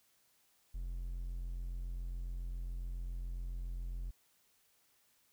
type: tone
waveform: triangle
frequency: 43.62 Hz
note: F1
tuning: 1 cent flat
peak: -36 dBFS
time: 0.74-4.11 s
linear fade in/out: 10 ms
effects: white hiss -72 dBFS RMS until 5.32 s